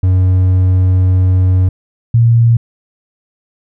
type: tone pair in turn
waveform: triangle / sine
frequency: 92.5 / 116.54 Hz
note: F#2 / A#2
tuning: 0 / 0 cents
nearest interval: major third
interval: 400 cents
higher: second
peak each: -5 dBFS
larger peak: neither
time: 0.03-1.69 / 2.14-2.57 s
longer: first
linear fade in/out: 5 ms
effects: none